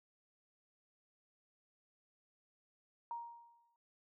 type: tone with exponential decay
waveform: sine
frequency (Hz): 938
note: A#5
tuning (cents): +11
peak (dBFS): -38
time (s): 3.11-3.76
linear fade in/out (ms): 1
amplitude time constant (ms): 140
effects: none